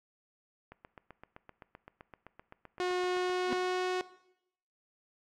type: click train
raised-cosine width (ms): 0.5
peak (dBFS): -33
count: 21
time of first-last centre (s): 0.72-3.297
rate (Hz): 7.76
type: tone with pitch glide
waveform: sawtooth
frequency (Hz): 361.9 to 366.7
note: F#4 to F#4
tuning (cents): -38 to -15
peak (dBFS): -26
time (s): 2.8-4.01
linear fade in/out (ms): 0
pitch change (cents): +23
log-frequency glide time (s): 2.97-3.85
type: tone with exponential growth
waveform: 40% pulse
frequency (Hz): 251.1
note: B3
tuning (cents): +29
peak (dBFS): -27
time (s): 3.45-3.53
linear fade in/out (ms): 0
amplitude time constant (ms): 17
effects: noise-tail reverb RT60 0.8 s tail -18 dB re dry + low-pass 5000 Hz 12 dB/octave